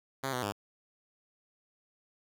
5% pulse tone with pitch steps, 134.6 / 125.3 / 102.1 Hz, C3 / B2 / G#2, +49 / +25 / -29 cents, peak -21 dBFS, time 0.23-0.524 s, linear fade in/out 10 ms, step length 98 ms, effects none

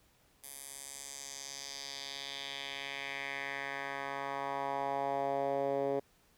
10% pulse tone with band-pass filter sweep, 138.59 Hz, C#3, in tune, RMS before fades -38 dBFS, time 0.43-6 s, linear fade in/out 10 ms, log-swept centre 11000 to 460 Hz, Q 2.2, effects pink hiss -68 dBFS RMS until 6.37 s

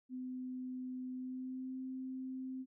sine tone with pitch glide, 254.9 to 260 Hz, C4 to C4, -45 to -11 cents, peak -40 dBFS, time 0.09-2.66 s, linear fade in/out 50 ms, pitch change +34 cents, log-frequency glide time 1.13-1.78 s, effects none

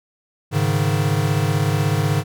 square chord, Ab suspended fourth, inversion none, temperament equal with one note detuned, 103.83 / 138.59 / 154.76 Hz, Ab2 / Db3 / Eb3, 0 / 0 / -9 cents, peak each -22 dBFS, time 0.51-2.24 s, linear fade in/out 50 ms, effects none

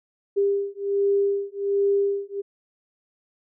sine beating tone pair, 399 / 400.3 Hz, G4 / G4, +31 / +36 cents, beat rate 1.3 Hz, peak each -23 dBFS, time 0.36-2.42 s, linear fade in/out 20 ms, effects none

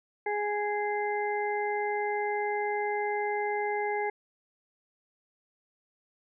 harmonic tone, 415.3 Hz, G#4, in tune, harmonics 1 / 2 / 4 / 5, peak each -31 / -31 / -40 / -36 dBFS, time 0.26-4.1 s, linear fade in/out 5 ms, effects none

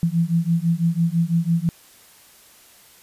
sine beating tone pair, 164.8 / 170.8 Hz, E3 / F3, 0 / -38 cents, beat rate 6 Hz, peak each -20 dBFS, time 0.03-1.69 s, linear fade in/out 0 ms, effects white hiss -50 dBFS RMS until 3.02 s + resampled to 32000 Hz

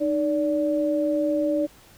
sine tone pair together, 306.7 / 579 Hz, D#4 / D5, -25 / -25 cents, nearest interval major seventh, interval 1100 cents, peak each -23 / -23 dBFS, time 0-1.67 s, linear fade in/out 20 ms, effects pink hiss -52 dBFS RMS until 1.97 s

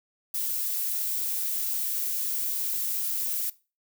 violet noise, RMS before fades -29 dBFS, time 0.34-3.5 s, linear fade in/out 5 ms, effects noise-tail reverb RT60 0.3 s tail -19 dB re dry

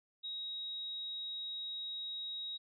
sine tone, 3800 Hz, A#7, 33 cents sharp, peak -39 dBFS, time 0.23-2.58 s, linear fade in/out 20 ms, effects none

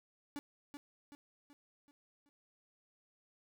45% pulse tone with echo, 288.1 Hz, D4, 33 cents flat, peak -40 dBFS, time 0.36-0.39 s, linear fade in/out 0 ms, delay 380 ms, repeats 5, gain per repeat -6 dB, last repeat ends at 2.29 s, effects none

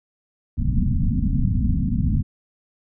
pink low-pass noise, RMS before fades -20 dBFS, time 0.57-2.23 s, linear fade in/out 10 ms, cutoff 260 Hz, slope 96 dB/octave, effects none

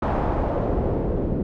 pink noise with low-pass filter sweep, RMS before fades -23 dBFS, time 0.02-1.43 s, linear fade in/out 5 ms, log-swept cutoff 980 to 370 Hz, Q 1.5, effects none

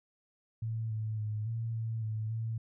sine tone with pitch steps, 112.3 / 109.1 / 106.8 / 114.2 / 112.8 / 109.1 / 112.8 Hz, A2 / A2 / G#2 / A#2 / A2 / A2 / A2, +36 / -14 / +49 / -35 / +44 / -14 / +44 cents, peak -32 dBFS, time 0.62-2.58 s, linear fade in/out 5 ms, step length 280 ms, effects none

